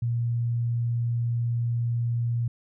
sine tone, 118.2 Hz, A#2, 24 cents sharp, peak -23 dBFS, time 0.02-2.48 s, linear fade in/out 5 ms, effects none

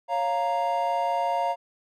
triangle chord, Bb minor, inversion first, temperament equal, 554.4 / 698.5 / 932.3 Hz, Db5 / F5 / Bb5, 0 / 0 / 0 cents, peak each -29 / -24 / -25 dBFS, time 0.08-1.56 s, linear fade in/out 50 ms, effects none

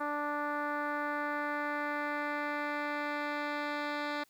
10% pulse tone with low-pass filter sweep, 293.6 Hz, D4, in tune, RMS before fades -35 dBFS, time 0-4.24 s, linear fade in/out 10 ms, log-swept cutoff 1300 to 3300 Hz, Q 1.7, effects white hiss -68 dBFS RMS until 4.29 s

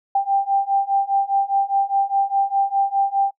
sine beating tone pair, 787 / 791.9 Hz, G5 / G5, +7 / +17 cents, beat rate 4.9 Hz, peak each -20 / -19 dBFS, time 0.15-3.31 s, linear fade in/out 5 ms, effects noise-tail reverb RT60 0.1 s tail -23 dB re dry

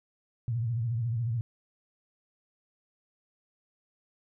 sine tone with vibrato, 116.54 Hz, A#2, in tune, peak -27 dBFS, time 0.48-1.41 s, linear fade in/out 0 ms, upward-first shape sine, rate 14 Hz, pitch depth 110 cents each way, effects none

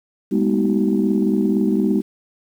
sine tone cluster, 202.4 / 219.9 / 246.1 / 315.2 / 379.6 Hz, G#3 / A3 / B3 / D#4 / F#4, -44 / -1 / -6 / +23 / +44 cents, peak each -18 / -26 / -21 / -21 / -23 dBFS, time 0.31-2.02 s, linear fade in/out 20 ms, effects tanh soft clip ceiling -6 dBFS + 8-bit

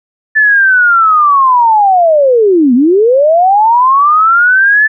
sine linear two-way sweep, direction down then up, 1758 to 233.1 to 1758 Hz, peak -4 dBFS, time 0.35-4.88 s, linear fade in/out 20 ms, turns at 2.74 s, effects none

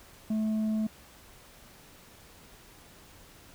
sine tone with tanh clipping, 217.2 Hz, A3, 22 cents flat, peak -27 dBFS, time 0.3-0.87 s, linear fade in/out 5 ms, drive 4 dB, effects pink hiss -54 dBFS RMS until 3.54 s

